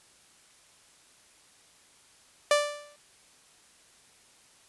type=tone with exponential decay; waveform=sawtooth; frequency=587.3 Hz; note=D5; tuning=in tune; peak=-14 dBFS; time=2.51-2.96 s; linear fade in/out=2 ms; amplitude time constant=97 ms; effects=white hiss -59 dBFS RMS until 4.68 s + resampled to 24000 Hz